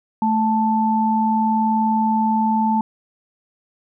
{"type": "tone pair together", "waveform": "sine", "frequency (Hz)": [219.9, 879.6], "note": ["A3", "A5"], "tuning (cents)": [-1, -1], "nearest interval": "2 octaves", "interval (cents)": 2400, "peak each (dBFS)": -18, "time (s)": [0.22, 2.81], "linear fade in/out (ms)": 2, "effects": []}